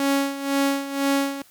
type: tone with tremolo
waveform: sawtooth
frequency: 277.2 Hz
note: C#4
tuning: in tune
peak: -14 dBFS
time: 0-1.42 s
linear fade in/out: 2 ms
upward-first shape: sine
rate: 2 Hz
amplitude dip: 75%
effects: white hiss -54 dBFS RMS until 1.5 s